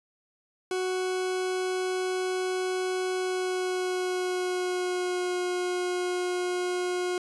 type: tone with pitch glide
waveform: 40% pulse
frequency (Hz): 370 to 360.1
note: F#4 to F#4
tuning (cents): 0 to -47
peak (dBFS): -26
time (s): 0.71-7.18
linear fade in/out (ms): 2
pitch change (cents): -47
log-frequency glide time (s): 3.15-5.4
effects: resampled to 24000 Hz